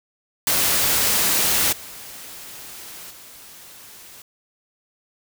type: noise with level steps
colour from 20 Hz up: white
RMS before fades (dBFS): -19 / -38 / -43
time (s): 0.47-4.22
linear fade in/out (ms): 2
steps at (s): 1.72 / 3.1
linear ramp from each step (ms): 10
effects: none